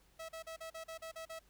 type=tone bursts; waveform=sawtooth; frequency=650 Hz; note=E5; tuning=24 cents flat; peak=-40 dBFS; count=9; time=0.19-1.393 s; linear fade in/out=10 ms; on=99 ms; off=39 ms; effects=added 50 Hz sine -69 dBFS peak until 1.49 s + pink hiss -70 dBFS RMS until 1.49 s

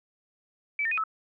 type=tone with pitch steps; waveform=sine; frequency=2306 / 1811 / 2487 / 1300 Hz; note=D7 / A6 / D#7 / E6; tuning=-32 / +49 / -1 / -24 cents; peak=-25 dBFS; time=0.79-1.038 s; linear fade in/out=2 ms; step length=62 ms; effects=none

